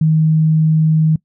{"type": "tone", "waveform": "sine", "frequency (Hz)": 157.5, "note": "D#3", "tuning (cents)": 21, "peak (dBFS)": -9, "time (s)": [0.01, 1.16], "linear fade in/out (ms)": 5, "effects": ["noise-tail reverb RT60 0.1 s tail -22 dB re dry"]}